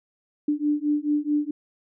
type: beating tone pair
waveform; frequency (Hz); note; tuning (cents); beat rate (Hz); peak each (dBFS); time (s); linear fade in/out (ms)
sine; 293.7 / 298.3; D4 / D4; 0 / +27; 4.6; -24; 0.48-1.51; 5
effects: none